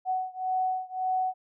sine beating tone pair, 745 / 746.8 Hz, F#5 / F#5, +12 / +16 cents, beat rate 1.8 Hz, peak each -29 / -30 dBFS, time 0.05-1.34 s, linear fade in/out 50 ms, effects none

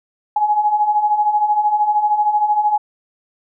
sine beating tone pair, 830 / 843 Hz, G#5 / G#5, -1 / +26 cents, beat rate 13 Hz, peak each -20 / -14 dBFS, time 0.36-2.78 s, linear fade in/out 5 ms, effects none

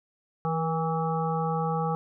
harmonic tone with a mistuned harmonic, 163.2 Hz, E3, 17 cents flat, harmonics 1 / 3 / 5 / 7 / 8, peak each -28 / -32 / -30 / -35 / -37 dBFS, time 0.45-1.95 s, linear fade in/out 0 ms, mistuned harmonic 3, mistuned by -36 cents, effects none

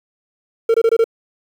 triangle tone bursts, 455.3 Hz, A#4, 41 cents flat, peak -8 dBFS, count 5, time 0.69-1.042 s, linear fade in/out 5 ms, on 52 ms, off 23 ms, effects 7-bit

